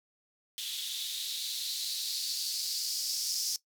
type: noise with band-pass filter sweep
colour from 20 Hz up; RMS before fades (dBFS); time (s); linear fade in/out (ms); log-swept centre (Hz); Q
violet; -35; 0.58-3.56; 0; 3400 to 5300; 4.8
effects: noise-tail reverb RT60 0.1 s tail -18 dB re dry